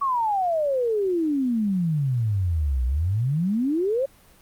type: exponential two-way sweep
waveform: sine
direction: down then up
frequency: 1137 to 60 to 563 Hz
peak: -20 dBFS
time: 0.01-4.06 s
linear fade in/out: 10 ms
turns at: 2.85 s
effects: pink hiss -54 dBFS RMS until 4.41 s + Opus 32 kbps